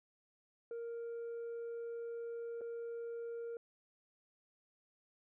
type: tone with dropouts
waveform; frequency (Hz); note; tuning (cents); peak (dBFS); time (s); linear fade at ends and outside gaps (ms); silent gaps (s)
sine; 466.2; A#4; 0; -38; 0.71-3.57; 2; 2.61-2.615
effects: tanh soft clip ceiling -40 dBFS